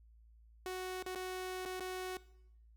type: tone with dropouts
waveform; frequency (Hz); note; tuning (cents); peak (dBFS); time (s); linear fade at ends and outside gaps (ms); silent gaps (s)
sawtooth; 370; F#4; 0; -35; 0.66-2.17; 1; 1.026-1.062 / 1.149-1.157 / 1.652-1.658 / 1.797-1.805
effects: noise-tail reverb RT60 0.8 s tail -19 dB re dry + added 56 Hz sine -59 dBFS peak until 2.76 s